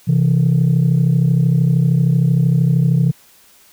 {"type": "tone pair together", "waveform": "sine", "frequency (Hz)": [132.1, 165.1], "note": ["C3", "E3"], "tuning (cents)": [17, 3], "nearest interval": "major third", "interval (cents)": 386, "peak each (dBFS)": -12, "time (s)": [0.07, 3.12], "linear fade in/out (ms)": 20, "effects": ["tanh soft clip ceiling -7 dBFS", "white hiss -49 dBFS RMS until 3.72 s"]}